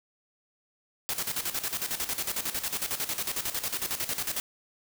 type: noise with tremolo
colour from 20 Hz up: white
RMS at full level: -30 dBFS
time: 1.09-4.4 s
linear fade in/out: 0 ms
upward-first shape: square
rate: 11 Hz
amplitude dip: 70%
effects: none